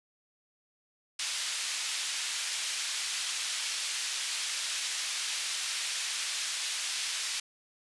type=band-pass noise; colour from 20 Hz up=pink; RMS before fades=-34 dBFS; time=1.19-7.4 s; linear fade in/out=5 ms; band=2700 to 8800 Hz; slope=12 dB/octave; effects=resampled to 24000 Hz